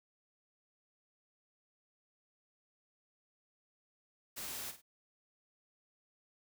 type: noise with echo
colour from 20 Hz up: white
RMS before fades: -43 dBFS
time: 4.36-4.72 s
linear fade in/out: 20 ms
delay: 50 ms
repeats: 2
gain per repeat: -10 dB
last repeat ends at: 4.82 s
effects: none